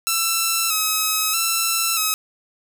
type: tone with vibrato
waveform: 5% pulse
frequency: 1307 Hz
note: E6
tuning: 15 cents flat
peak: -7 dBFS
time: 0.07-2.14 s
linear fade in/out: 0 ms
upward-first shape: square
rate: 0.79 Hz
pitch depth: 39 cents each way
effects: none